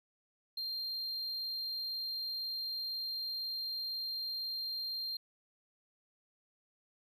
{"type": "tone", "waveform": "triangle", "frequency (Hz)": 4186, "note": "C8", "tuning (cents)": 0, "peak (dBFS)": -35, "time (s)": [0.57, 5.17], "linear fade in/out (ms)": 5, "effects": []}